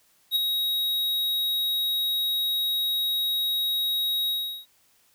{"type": "tone with ADSR envelope", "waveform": "square", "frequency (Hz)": 3800, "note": "A#7", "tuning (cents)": 33, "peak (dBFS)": -19, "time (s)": [0.31, 4.66], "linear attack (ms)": 48, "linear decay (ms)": 12, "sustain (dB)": -5, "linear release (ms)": 370, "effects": ["white hiss -63 dBFS RMS until 5.14 s"]}